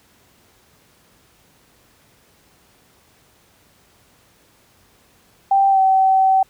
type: tone with pitch glide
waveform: sine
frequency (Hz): 784 to 765.2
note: G5 to G5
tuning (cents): 0 to -42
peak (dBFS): -11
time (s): 5.51-6.43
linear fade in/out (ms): 5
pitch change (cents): -42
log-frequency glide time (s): 5.7-5.79
effects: pink hiss -55 dBFS RMS until 6.49 s + high-pass 60 Hz 12 dB/octave